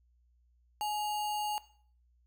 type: tone with sample-and-hold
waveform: sine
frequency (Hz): 840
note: G#5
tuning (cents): +19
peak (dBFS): -31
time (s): 0.81-1.58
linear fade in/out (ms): 0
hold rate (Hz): 3675
effects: noise-tail reverb RT60 0.5 s tail -17 dB re dry + added 60 Hz sine -65 dBFS peak until 2.26 s